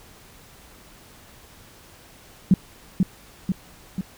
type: tone with echo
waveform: sine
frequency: 187 Hz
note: F#3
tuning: 19 cents sharp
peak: -10 dBFS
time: 2.51-2.54 s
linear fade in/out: 2 ms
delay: 490 ms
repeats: 3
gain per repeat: -4 dB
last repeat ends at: 4.01 s
effects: pink hiss -49 dBFS RMS until 4.17 s

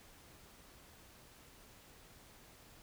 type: silence
effects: pink hiss -60 dBFS RMS until 2.82 s

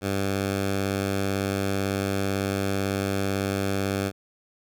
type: tone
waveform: 10% pulse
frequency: 98 Hz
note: G2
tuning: in tune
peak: -16 dBFS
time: 0.01-4.12 s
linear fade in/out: 50 ms
effects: none

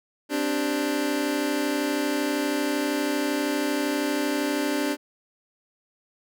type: chord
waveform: sawtooth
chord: C suspended second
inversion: none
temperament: just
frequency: 261.6 / 294.3 / 392.4 Hz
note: C4 / D4 / G4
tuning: 0 / +4 / +2 cents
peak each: -26 / -21 / -27 dBFS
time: 0.29-4.97 s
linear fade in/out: 50 ms
effects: none

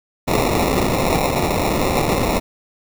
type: noise with sample-and-hold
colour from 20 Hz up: white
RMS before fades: -18 dBFS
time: 0.27-2.4 s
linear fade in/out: 20 ms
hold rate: 1575 Hz
effects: none

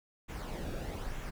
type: noise with flanger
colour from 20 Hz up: brown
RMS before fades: -39 dBFS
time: 0.28-1.31 s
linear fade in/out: 20 ms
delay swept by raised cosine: 0.21 to 0.99 ms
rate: 1.1 Hz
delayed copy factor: -0.5
effects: none

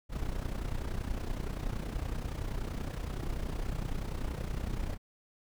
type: noise with amplitude modulation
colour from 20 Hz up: brown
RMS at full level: -32 dBFS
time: 0.09-4.98 s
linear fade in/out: 50 ms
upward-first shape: sine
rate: 30.6 Hz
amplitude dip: 70%
effects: none

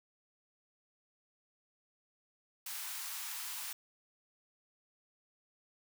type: high-pass noise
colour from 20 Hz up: white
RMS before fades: -42 dBFS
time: 2.66-3.73 s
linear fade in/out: 5 ms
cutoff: 810 Hz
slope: 48 dB/octave
effects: none

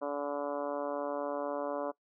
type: harmonic tone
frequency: 143.9 Hz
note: D3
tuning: 35 cents flat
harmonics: 2 / 3 / 4 / 5 / 6 / 7 / 8 / 9 / 10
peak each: -40 / -41 / -35 / -43 / -47 / -43 / -46 / -50 / -53 dBFS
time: 0.01-1.92 s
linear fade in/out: 20 ms
effects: noise-tail reverb RT60 0.1 s tail -21 dB re dry

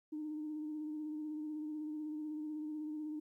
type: tone with vibrato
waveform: sine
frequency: 305.2 Hz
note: D#4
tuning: 33 cents flat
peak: -38 dBFS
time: 0.12-3.2 s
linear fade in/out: 10 ms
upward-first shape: sine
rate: 16 Hz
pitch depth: 28 cents each way
effects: tanh soft clip ceiling -34 dBFS + 13-bit

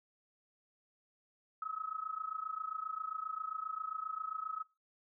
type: tone with amplitude modulation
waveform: sine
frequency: 1282 Hz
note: E6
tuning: 49 cents flat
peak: -34 dBFS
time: 1.62-4.63 s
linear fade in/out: 2 ms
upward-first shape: sine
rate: 27.5 Hz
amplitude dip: 90%
effects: noise-tail reverb RT60 0.3 s tail -21 dB re dry

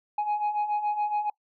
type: beating tone pair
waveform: sine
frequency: 830.6 / 837.7 Hz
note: G#5 / G#5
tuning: 0 / +15 cents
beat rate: 7.1 Hz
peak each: -29 / -24 dBFS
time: 0.18-1.3 s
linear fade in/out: 5 ms
effects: noise-tail reverb RT60 0.1 s tail -24 dB re dry + tanh soft clip ceiling -22 dBFS

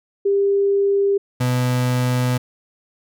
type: tone pair in turn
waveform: sine / 35% pulse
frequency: 398.4 / 125.17 Hz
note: G4 / B2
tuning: +28 / +24 cents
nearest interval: octave + minor sixth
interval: 2004 cents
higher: first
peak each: -14 / -15 dBFS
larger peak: first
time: 0.25-1.18 / 1.4-2.38 s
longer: second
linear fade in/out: 10 ms
effects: none

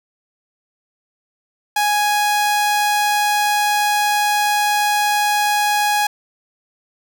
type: tone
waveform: sawtooth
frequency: 831 Hz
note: G#5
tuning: 1 cent sharp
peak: -11 dBFS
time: 1.76-6.07 s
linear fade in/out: 5 ms
effects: none

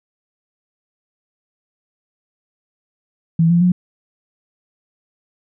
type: tone with pitch steps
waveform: sine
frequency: 164.81 / 172.01 / 179.52 Hz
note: E3 / F3 / F3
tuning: 0 / -26 / +48 cents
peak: -10 dBFS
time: 3.39-3.72 s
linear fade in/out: 5 ms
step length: 110 ms
effects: none

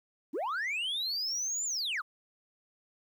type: linear two-way sweep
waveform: sine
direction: up then down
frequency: 233.1 to 7250 to 1060 Hz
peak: -28 dBFS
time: 0.33-2.02 s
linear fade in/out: 20 ms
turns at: 1.65 s
effects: tanh soft clip ceiling -30 dBFS + 11-bit

